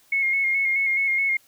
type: tone with vibrato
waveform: sine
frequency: 2164 Hz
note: C#7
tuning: 42 cents flat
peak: -19 dBFS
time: 0.12-1.37 s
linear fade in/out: 5 ms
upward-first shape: square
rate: 4.7 Hz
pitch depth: 27 cents each way
effects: white hiss -58 dBFS RMS until 1.47 s